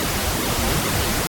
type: noise with flanger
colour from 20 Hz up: pink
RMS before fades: -22 dBFS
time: 0-1.27 s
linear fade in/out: 0 ms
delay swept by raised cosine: 1.2 to 7.1 ms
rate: 2.3 Hz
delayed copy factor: -1
effects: AAC 64 kbps